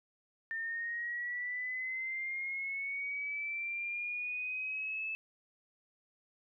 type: linear sweep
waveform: sine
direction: up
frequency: 1800 to 2620 Hz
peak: -35 dBFS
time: 0.51-5.15 s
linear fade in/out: 0 ms
effects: none